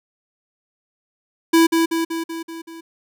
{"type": "tone with echo", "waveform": "square", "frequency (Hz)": 329.6, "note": "E4", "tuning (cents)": 0, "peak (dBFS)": -11, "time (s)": [1.53, 1.67], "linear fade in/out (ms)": 10, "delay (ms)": 190, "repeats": 6, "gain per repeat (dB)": -4, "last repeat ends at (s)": 2.81, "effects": []}